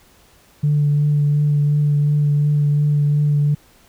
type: tone with vibrato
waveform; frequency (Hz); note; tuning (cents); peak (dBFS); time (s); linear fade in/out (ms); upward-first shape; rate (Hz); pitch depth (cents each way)
sine; 146.83; D3; 0; -12; 0.63-3.55; 10; triangle; 2.8; 18
effects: tanh soft clip ceiling -9 dBFS + pink hiss -52 dBFS RMS until 3.88 s